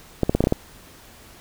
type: clicks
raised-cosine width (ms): 2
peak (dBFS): -4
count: 7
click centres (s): 0.233 / 0.295 / 0.35 / 0.406 / 0.44 / 0.471 / 0.524
effects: pink hiss -47 dBFS RMS until 1.4 s